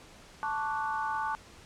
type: chord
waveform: sine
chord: D major seventh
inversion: second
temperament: equal with one note detuned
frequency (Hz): 880 / 1108.7 / 1167.2 / 1480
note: A5 / C#6 / D6 / F#6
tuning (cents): 0 / 0 / -11 / 0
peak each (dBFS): -32 / -38 / -37 / -37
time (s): 0.43-1.35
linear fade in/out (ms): 0
effects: pink hiss -53 dBFS RMS until 1.65 s + low-pass 8000 Hz 12 dB/octave